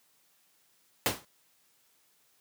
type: noise with exponential decay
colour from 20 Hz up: pink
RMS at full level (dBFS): -23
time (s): 1.06-1.25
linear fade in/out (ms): 0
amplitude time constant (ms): 41
effects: white hiss -68 dBFS RMS until 2.4 s + high-pass 100 Hz 12 dB/octave